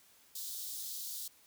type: high-pass noise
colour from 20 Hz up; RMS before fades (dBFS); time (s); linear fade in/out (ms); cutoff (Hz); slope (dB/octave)
white; -42; 0.35-1.28; 5; 3500; 48
effects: white hiss -64 dBFS RMS until 1.46 s